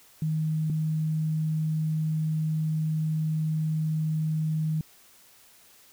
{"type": "tone pair in turn", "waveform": "sine", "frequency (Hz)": [156.7, 156.7], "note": ["D#3", "D#3"], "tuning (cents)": [13, 13], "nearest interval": "unison", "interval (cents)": 0, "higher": "neither", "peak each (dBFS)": [-24, -24], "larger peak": "neither", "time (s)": [[0.22, 0.7], [0.7, 4.81]], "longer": "second", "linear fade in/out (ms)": 2, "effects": ["white hiss -56 dBFS RMS until 5.92 s"]}